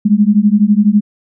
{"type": "beating tone pair", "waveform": "sine", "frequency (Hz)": [201.9, 213.9], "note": ["G#3", "A3"], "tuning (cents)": [-49, -49], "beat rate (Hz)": 12, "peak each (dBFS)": -10, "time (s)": [0.05, 1.01], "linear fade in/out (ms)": 10, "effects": []}